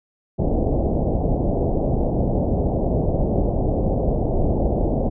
pink low-pass noise, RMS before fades -20 dBFS, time 0.38-5.1 s, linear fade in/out 20 ms, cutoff 730 Hz, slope 48 dB/octave, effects none

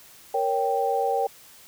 sine chord, G diminished, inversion first, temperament equal, 466.2 / 554.4 / 784 Hz, Bb4 / Db5 / G5, 0 / 0 / 0 cents, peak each -26 / -28 / -24 dBFS, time 0.34-1.27 s, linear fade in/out 5 ms, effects white hiss -50 dBFS RMS until 1.67 s

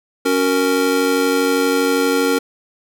square chord, F# major, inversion second, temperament just, 277.5 / 370 / 462.5 Hz, C#4 / F#4 / A#4, +2 / 0 / -14 cents, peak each -19 / -24 / -18 dBFS, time 0.25-2.39 s, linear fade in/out 10 ms, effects none

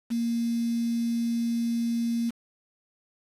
sine tone with quantisation, 233.1 Hz, A#3, in tune, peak -24 dBFS, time 0.1-2.31 s, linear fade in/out 20 ms, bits 7, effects resampled to 32000 Hz

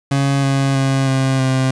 30% pulse tone with pitch steps, 138.59 / 136.76 / 134.96 / 133.17 / 131.42 Hz, C#3 / C#3 / C#3 / C3 / C3, 0 / -23 / -46 / +31 / +8 cents, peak -11 dBFS, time 0.11-1.71 s, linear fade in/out 5 ms, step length 320 ms, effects resampled to 22050 Hz + 8-bit

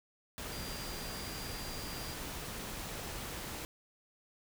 sine tone in noise, 4774 Hz, D8, 28 cents sharp, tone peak -48 dBFS, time 0.52-2.14 s, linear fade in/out 0 ms, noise pink, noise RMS -42 dBFS, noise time 0.38-3.65 s, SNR -9 dB, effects none

